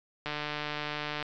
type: click train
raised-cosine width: 0.3 ms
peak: -18 dBFS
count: 145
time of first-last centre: 0.26-1.226 s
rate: 149 Hz
effects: resampled to 16000 Hz